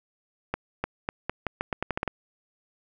accelerating click train, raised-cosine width 0.5 ms, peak -12 dBFS, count 12, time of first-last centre 0.54-2.077 s, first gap 300 ms, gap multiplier 0.83, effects none

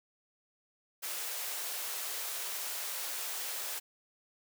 white high-pass noise, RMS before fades -38 dBFS, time 1.02-3.8 s, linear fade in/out 20 ms, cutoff 430 Hz, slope 24 dB/octave, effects none

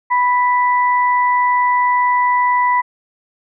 sine tone pair together, 987.8 / 1975.5 Hz, B5 / B6, 0 / 0 cents, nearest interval octave, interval 1200 cents, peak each -12 / -20 dBFS, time 0.1-2.82 s, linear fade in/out 20 ms, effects none

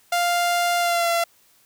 sawtooth tone with pitch glide, 698.5 to 680.6 Hz, F5 to F5, 0 to -45 cents, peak -15 dBFS, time 0.12-1.24 s, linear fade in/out 5 ms, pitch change -45 cents, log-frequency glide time 0.79-1.09 s, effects white hiss -58 dBFS RMS until 1.65 s

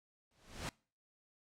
pink noise with exponential growth, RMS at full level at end -37 dBFS, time 0.31-0.69 s, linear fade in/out 1 ms, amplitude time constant 81 ms, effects noise-tail reverb RT60 0.4 s tail -24 dB re dry + low-pass 8000 Hz 12 dB/octave

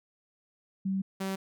sine / sawtooth tone pair in turn, 192.3 / 192.3 Hz, G3 / G3, -33 / -33 cents, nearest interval unison, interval 0 cents, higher neither, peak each -27 dBFS, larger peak neither, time 0.85-1.02 / 1.2-1.36 s, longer first, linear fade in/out 10 ms, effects none

